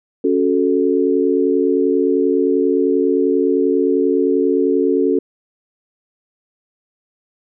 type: chord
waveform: sine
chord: F# minor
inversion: second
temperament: equal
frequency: 277.2 / 370 / 440 Hz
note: C#4 / F#4 / A4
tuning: 0 / 0 / 0 cents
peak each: -17 dBFS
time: 0.24-5.19 s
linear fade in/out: 5 ms
effects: none